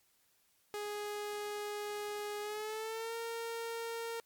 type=tone with pitch glide; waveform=sawtooth; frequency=415.3 to 460.8 Hz; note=G#4 to A#4; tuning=0 to -20 cents; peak=-34 dBFS; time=0.74-4.2 s; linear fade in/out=0 ms; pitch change=+180 cents; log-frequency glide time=2.41-3.15 s; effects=white hiss -72 dBFS RMS until 4.25 s + MP3 96 kbps